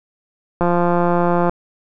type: click train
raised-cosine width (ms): 1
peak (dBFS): -4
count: 155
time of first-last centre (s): 0.61-1.495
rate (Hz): 174
effects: none